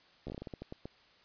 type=slowing click train; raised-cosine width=2 ms; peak=-28 dBFS; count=12; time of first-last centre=0.27-0.855 s; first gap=13 ms; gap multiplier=1.26; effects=white hiss -63 dBFS RMS until 1.24 s + resampled to 11025 Hz